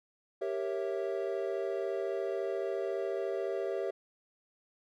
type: chord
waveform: triangle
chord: G diminished seventh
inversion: none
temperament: equal with one note detuned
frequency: 392 / 466.2 / 549.9 / 659.3 Hz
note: G4 / Bb4 / Db5 / Fb5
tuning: 0 / 0 / -14 / 0 cents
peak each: -33 / -37 / -36 / -37 dBFS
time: 0.41-3.91 s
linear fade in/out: 10 ms
effects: none